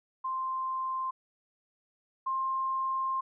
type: tone pair in turn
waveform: sine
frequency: 1046.5 / 1058 Hz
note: C6 / C6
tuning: 0 / +19 cents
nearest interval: unison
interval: 19 cents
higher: second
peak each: -30 / -28 dBFS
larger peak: second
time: 0.24-1.11 / 2.26-3.21 s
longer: second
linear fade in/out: 10 ms
effects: none